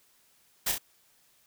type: noise with echo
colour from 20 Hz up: white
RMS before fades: -28 dBFS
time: 0.66-0.72 s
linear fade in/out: 10 ms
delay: 32 ms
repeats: 2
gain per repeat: -4 dB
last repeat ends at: 0.784 s
effects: white hiss -65 dBFS RMS until 1.46 s